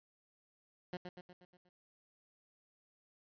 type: tone with echo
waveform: 15% pulse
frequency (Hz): 179.5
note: F3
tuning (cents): +48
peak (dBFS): -33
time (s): 0.93-0.97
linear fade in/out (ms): 2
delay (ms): 120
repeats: 6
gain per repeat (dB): -5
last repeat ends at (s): 1.69
effects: resampled to 11025 Hz